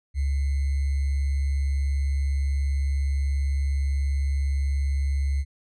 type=tone with sample-and-hold; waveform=sine; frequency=69.3 Hz; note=C#2; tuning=in tune; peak=-21 dBFS; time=0.14-5.45 s; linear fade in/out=50 ms; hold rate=2100 Hz; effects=resampled to 24000 Hz